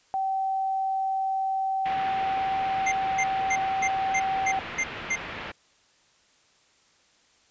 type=tone; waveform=sine; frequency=770 Hz; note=G5; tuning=31 cents flat; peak=-24 dBFS; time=0.14-4.59 s; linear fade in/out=0 ms
type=low-pass noise; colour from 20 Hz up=white; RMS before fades=-37 dBFS; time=1.85-5.52 s; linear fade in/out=10 ms; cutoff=2700 Hz; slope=24 dB/octave
type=tone bursts; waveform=square; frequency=2093 Hz; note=C7; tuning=in tune; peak=-24 dBFS; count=8; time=2.86-5.16 s; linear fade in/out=10 ms; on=60 ms; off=260 ms
effects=white hiss -62 dBFS RMS until 7.5 s + resampled to 16000 Hz